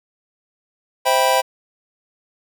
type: chord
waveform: square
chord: C major seventh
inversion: none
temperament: just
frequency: 523.3 / 654.1 / 784.9 / 981.1 Hz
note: C5 / E5 / G5 / B5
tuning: 0 / -14 / +2 / -12 cents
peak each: -20 / -22 / -20 / -20 dBFS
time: 1.05-1.42 s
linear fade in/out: 20 ms
effects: none